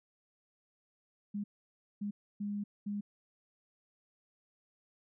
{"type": "tone bursts at uneven times", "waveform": "sine", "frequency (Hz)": 204.7, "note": "G#3", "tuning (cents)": -25, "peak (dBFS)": -34, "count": 4, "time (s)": [[1.34, 1.44], [2.01, 2.11], [2.4, 2.64], [2.86, 3.01]], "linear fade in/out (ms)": 10, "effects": []}